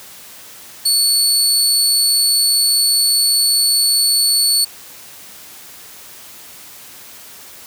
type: tone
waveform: 25% pulse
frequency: 4435 Hz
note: C#8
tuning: in tune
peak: -7 dBFS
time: 0.85-4.65 s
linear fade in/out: 10 ms
effects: white hiss -38 dBFS RMS until 7.66 s + high-pass 60 Hz 12 dB/octave